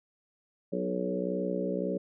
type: harmonic tone with a mistuned harmonic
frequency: 61.74 Hz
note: B1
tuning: in tune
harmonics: 3 / 4 / 5 / 6 / 7 / 8 / 9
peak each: -34 / -39 / -37 / -40 / -35 / -40 / -35 dBFS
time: 0.72-1.98 s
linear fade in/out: 10 ms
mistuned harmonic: 7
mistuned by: -15 cents
effects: none